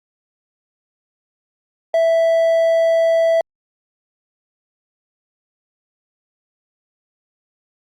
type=tone; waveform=triangle; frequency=659.3 Hz; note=E5; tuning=in tune; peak=-10 dBFS; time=1.94-3.41 s; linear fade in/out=2 ms; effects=Opus 48 kbps